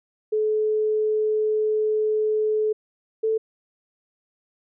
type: tone pair in turn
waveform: sine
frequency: 430 / 441.3 Hz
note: A4 / A4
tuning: -40 / +5 cents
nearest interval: unison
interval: 45 cents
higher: second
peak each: -19 dBFS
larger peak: neither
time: 0.32-2.73 / 3.23-3.38 s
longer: first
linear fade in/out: 10 ms
effects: none